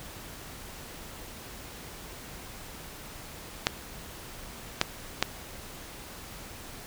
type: clicks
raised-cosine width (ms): 0.2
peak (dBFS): -4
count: 3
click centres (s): 3.669 / 4.814 / 5.226
effects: pink hiss -44 dBFS RMS until 6.86 s